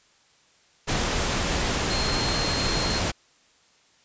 sine tone in noise, 4218 Hz, C8, 13 cents sharp, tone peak -29 dBFS, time 1.89-3 s, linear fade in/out 20 ms, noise pink, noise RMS -25 dBFS, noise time 0.87-3.12 s, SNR -7 dB, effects white hiss -60 dBFS RMS until 4.04 s + resampled to 16000 Hz

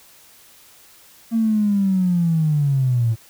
triangle linear sweep, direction down, 230 to 110 Hz, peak -11 dBFS, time 1.31-3.16 s, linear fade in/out 50 ms, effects tanh soft clip ceiling -13 dBFS + white hiss -49 dBFS RMS until 3.29 s

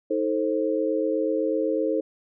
sine chord, A diminished, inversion second, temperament just, 316.8 / 440 / 528 Hz, Eb4 / A4 / C5, +31 / 0 / +16 cents, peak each -26 dBFS, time 0.1-2.01 s, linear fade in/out 10 ms, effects none

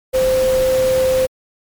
sine tone in noise, 519 Hz, C5, 14 cents flat, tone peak -12 dBFS, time 0.13-1.27 s, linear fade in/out 20 ms, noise pink, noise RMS -26 dBFS, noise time 0.13-1.27 s, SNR +11 dB, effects MP3 96 kbps

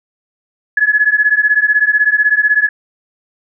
sine beating tone pair, 1692 / 1708 Hz, G#6 / G#6, +32 / +48 cents, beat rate 16 Hz, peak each -12 dBFS, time 0.77-2.69 s, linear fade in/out 5 ms, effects none

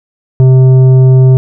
sine tone with tanh clipping, 130 Hz, C3, 11 cents flat, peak -3 dBFS, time 0.4-1.37 s, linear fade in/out 0 ms, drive 9 dB, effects none

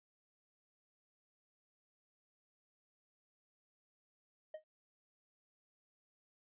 triangle tone with exponential decay, 622.3 Hz, D#5, in tune, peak -38 dBFS, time 4.54-4.64 s, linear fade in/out 5 ms, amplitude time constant 20 ms, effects resampled to 8000 Hz

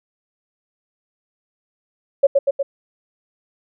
sine tone with echo, 554.4 Hz, C#5, in tune, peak -7 dBFS, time 2.23-2.27 s, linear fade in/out 10 ms, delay 120 ms, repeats 3, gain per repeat -3 dB, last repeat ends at 2.63 s, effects none

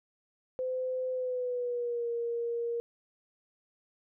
sine tone with pitch glide, 512 to 469.5 Hz, C5 to A#4, -38 to +12 cents, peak -30 dBFS, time 0.59-2.8 s, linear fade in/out 0 ms, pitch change -150 cents, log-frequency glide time 1.12-2.09 s, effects none

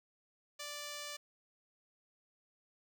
5% pulse tone, 587 Hz, D5, 1 cent flat, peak -31 dBFS, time 0.59-1.17 s, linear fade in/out 10 ms, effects none

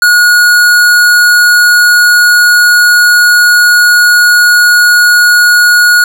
sine tone with hard clipping, 1448 Hz, F#6, 38 cents flat, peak -4 dBFS, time 0.02-6.04 s, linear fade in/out 2 ms, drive 17 dB, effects none

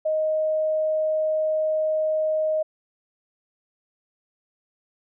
sine tone, 624 Hz, D#5, 5 cents sharp, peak -20 dBFS, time 0.05-2.63 s, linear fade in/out 10 ms, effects none

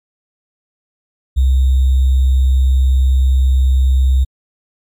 sine tone with sample-and-hold, 65.41 Hz, C2, in tune, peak -8 dBFS, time 1.36-4.25 s, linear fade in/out 20 ms, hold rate 3675 Hz, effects MP3 96 kbps

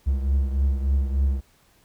triangle beating tone pair, 67.4 / 70.8 Hz, C#2 / C#2, -48 / +37 cents, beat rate 3.4 Hz, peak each -18 / -25 dBFS, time 0.06-1.41 s, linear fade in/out 20 ms, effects pink hiss -60 dBFS RMS until 1.84 s

